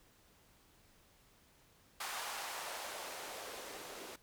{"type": "noise with band-pass filter sweep", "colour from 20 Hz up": "blue", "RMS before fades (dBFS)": -45, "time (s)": [2, 4.16], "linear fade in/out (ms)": 5, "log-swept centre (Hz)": [980, 350], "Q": 1.4, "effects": ["pink hiss -67 dBFS RMS until 4.22 s"]}